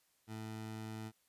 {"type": "tone", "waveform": "20% pulse", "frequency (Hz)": 110, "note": "A2", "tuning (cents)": 0, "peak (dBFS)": -38, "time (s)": [0.27, 1.12], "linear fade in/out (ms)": 50, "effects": ["white hiss -75 dBFS RMS until 1.28 s", "resampled to 32000 Hz"]}